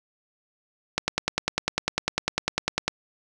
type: click train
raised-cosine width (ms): 0.2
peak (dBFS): -5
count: 20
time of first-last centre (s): 0.98-2.88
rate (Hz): 10
effects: none